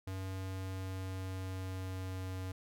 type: tone with pitch glide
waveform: square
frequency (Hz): 94.9 to 93.38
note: F#2 to F#2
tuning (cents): +44 to +16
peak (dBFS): -39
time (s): 0.07-2.52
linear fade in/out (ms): 5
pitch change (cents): -28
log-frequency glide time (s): 0.21-2.39
effects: none